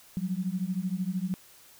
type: beating tone pair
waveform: sine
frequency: 178.7 / 191.7 Hz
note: F3 / G3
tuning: +40 / -38 cents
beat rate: 13 Hz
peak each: -31 dBFS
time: 0.17-1.34 s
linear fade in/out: 0 ms
effects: white hiss -55 dBFS RMS until 1.79 s